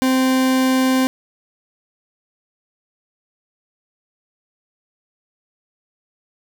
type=tone; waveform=40% pulse; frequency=260.2 Hz; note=C4; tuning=9 cents flat; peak=-13 dBFS; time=0.02-1.07 s; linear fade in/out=0 ms; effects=none